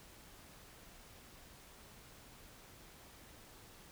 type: silence
effects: pink hiss -58 dBFS RMS until 3.91 s